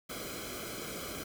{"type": "noise with comb filter", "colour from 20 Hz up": "pink", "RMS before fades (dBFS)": -41, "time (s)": [0.09, 1.24], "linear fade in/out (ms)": 10, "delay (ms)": 1.1, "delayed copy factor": -0.8, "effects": []}